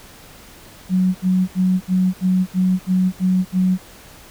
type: tone bursts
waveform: sine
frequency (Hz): 185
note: F#3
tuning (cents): 0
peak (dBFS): -13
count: 9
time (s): 0.89-3.782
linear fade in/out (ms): 50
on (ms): 260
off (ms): 69
effects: pink hiss -43 dBFS RMS until 4.3 s

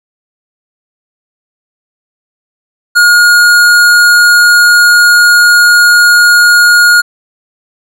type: tone with hard clipping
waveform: sine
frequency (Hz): 1432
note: F6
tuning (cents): +43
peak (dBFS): -4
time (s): 2.95-7.02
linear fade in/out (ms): 20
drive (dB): 15
effects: none

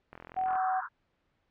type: click train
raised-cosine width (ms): 0.5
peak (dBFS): -30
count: 19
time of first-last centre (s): 0.13-0.555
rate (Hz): 42.4
type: tone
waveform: sine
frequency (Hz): 751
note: F#5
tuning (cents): +26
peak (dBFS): -27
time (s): 0.36-0.81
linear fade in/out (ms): 20
type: band-pass noise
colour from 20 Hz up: pink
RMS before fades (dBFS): -37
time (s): 0.45-0.89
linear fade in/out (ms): 50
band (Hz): 970 to 1600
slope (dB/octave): 96
effects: pink hiss -75 dBFS RMS until 1.5 s + low-pass 3000 Hz 12 dB/octave

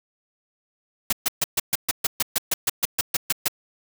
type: noise bursts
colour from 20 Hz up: white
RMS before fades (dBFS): -21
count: 16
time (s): 1.1-3.482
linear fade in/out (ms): 5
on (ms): 27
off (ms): 130
effects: none

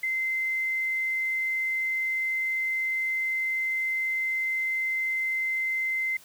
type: tone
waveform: sine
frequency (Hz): 2072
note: C7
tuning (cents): -17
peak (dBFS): -25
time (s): 0.03-6.17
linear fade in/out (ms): 5
effects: white hiss -53 dBFS RMS until 6.24 s

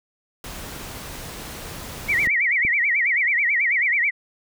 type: noise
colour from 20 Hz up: pink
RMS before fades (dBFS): -35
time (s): 0.44-2.27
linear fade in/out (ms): 2
type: tone with vibrato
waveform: sine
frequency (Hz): 2093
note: C7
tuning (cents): 0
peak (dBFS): -17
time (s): 2.08-4.11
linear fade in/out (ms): 20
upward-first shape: sine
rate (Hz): 9.2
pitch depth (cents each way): 200
type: clicks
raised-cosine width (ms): 3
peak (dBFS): -19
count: 2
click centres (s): 2.273 / 2.65
effects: none

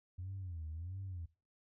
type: tone with vibrato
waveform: sine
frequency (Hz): 87.1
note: F2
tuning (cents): -4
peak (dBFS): -40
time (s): 0.18-1.26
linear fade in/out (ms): 10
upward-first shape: sine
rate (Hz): 1.5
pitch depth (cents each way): 190
effects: noise-tail reverb RT60 0.3 s tail -20 dB re dry + tanh soft clip ceiling -37 dBFS

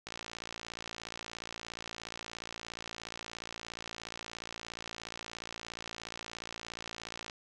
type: click train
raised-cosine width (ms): 0.2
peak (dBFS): -23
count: 413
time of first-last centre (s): 0.07-7.298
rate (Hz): 57
effects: resampled to 24000 Hz + 9-bit

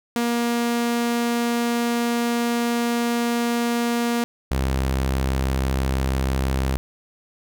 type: tone pair in turn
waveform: sawtooth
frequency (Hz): 236.6 / 66.13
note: A#3 / C2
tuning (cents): +26 / +19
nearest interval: octave + minor seventh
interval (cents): 2207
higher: first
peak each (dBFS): -16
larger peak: neither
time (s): 0.16-4.24 / 4.51-6.77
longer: first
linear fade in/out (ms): 0
effects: none

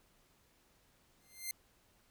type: tone with exponential growth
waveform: 5% pulse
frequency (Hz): 2093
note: C7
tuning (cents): 0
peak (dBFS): -25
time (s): 1.21-1.51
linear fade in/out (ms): 1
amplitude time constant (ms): 64
effects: pink hiss -70 dBFS RMS until 2.1 s

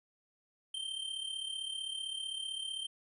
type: tone with amplitude modulation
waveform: square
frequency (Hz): 3136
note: G7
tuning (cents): 0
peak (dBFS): -35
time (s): 0.74-2.87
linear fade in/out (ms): 5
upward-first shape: sine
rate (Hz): 35.6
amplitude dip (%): 65
effects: resampled to 24000 Hz

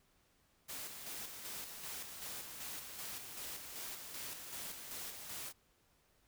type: noise with tremolo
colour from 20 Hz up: white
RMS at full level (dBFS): -45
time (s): 0.68-5.53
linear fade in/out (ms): 20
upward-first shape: square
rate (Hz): 2.6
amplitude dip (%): 40
effects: pink hiss -73 dBFS RMS until 6.27 s

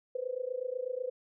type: tone with amplitude modulation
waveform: sine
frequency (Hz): 506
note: B4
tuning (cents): +42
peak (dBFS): -29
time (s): 0.15-1.1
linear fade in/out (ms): 5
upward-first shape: sine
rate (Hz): 28.1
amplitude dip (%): 90
effects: none

